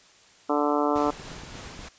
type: harmonic tone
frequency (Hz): 146.83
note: D3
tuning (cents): 0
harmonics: 2 / 3 / 4 / 5 / 6 / 7 / 8 / 9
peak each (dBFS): -26 / -28 / -29 / -30 / -31 / -31 / -32 / -33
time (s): 0.49-1.11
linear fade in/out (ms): 10
type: noise with tremolo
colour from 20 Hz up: pink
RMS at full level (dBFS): -40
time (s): 0.95-1.89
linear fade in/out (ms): 10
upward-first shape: sine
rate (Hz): 3.4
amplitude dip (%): 25
type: click train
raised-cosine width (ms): 3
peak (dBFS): -30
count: 8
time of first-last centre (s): 0.96-1.792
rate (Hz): 8.41
effects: white hiss -55 dBFS RMS until 1.98 s + resampled to 16000 Hz